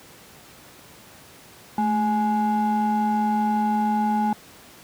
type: ring-modulated tone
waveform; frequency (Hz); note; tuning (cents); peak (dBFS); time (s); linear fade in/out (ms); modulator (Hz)
triangle; 311.1; D#4; 0; -14; 1.78-4.33; 2; 528
effects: pink hiss -47 dBFS RMS until 4.83 s + high-pass 100 Hz 12 dB/octave